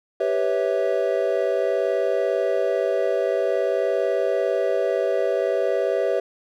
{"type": "chord", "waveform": "triangle", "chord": "C# half-diminished seventh", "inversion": "second", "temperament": "equal with one note detuned", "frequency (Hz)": [392, 493.9, 554.4, 652.1], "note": ["G4", "B4", "C#5", "E5"], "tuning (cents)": [0, 0, 0, -19], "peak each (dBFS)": -23, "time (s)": [0.2, 6.2], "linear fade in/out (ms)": 5, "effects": []}